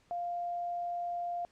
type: tone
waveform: sine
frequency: 698.5 Hz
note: F5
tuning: in tune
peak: -33 dBFS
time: 0.11-1.45 s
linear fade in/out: 0 ms
effects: pink hiss -68 dBFS RMS until 1.51 s + low-pass 7000 Hz 12 dB/octave